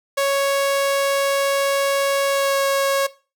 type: tone with pitch glide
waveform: sawtooth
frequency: 554.4 to 550.3 Hz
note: C#5 to C#5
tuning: 0 to -13 cents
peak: -13 dBFS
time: 0.17-3.07 s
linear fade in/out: 10 ms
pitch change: -13 cents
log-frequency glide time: 2.3-2.59 s
effects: noise-tail reverb RT60 0.3 s tail -17 dB re dry